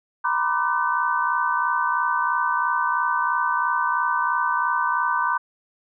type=tone cluster; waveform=sine; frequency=951 / 1014 / 1177 / 1516 Hz; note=A#5 / B5 / D6 / F#6; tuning=+34 / +45 / +3 / +42 cents; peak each=-25 dBFS; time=0.24-5.38 s; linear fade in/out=10 ms; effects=none